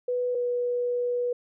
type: tone pair in turn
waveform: sine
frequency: 493.9 / 487.9 Hz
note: B4 / B4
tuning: 0 / -21 cents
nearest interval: unison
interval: 21 cents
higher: first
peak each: -24 dBFS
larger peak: neither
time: 0.08-0.35 / 0.35-1.33 s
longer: second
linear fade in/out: 5 ms
effects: none